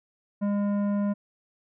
sine tone with tanh clipping, 203.3 Hz, G#3, 37 cents flat, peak -25 dBFS, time 0.41-1.14 s, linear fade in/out 20 ms, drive 12 dB, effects none

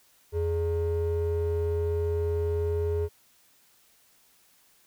triangle ring-modulated tone, 250.8 Hz, B3, 27 cents sharp, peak -19 dBFS, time 0.32-3.09 s, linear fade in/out 50 ms, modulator 167 Hz, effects tanh soft clip ceiling -16 dBFS + white hiss -62 dBFS RMS until 4.86 s

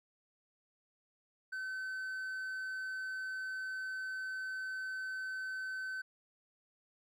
triangle tone, 1527 Hz, G6, 46 cents flat, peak -36 dBFS, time 1.52-6.02 s, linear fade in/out 10 ms, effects none

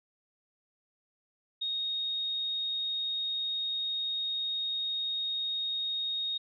sine tone, 3729 Hz, A#7, in tune, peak -30 dBFS, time 1.61-6.38 s, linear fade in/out 10 ms, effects none

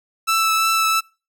sawtooth tone with vibrato, 1318.5 Hz, E6, in tune, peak -12 dBFS, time 0.27-1.01 s, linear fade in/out 20 ms, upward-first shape triangle, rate 2.9 Hz, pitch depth 13 cents each way, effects noise-tail reverb RT60 0.3 s tail -24 dB re dry

